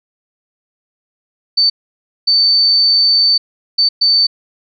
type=tone bursts at uneven times; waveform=sine; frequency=4548 Hz; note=C#8; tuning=44 cents sharp; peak=-8 dBFS; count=4; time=1.57-1.7 / 2.27-3.38 / 3.78-3.89 / 4.01-4.27 s; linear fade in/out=10 ms; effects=none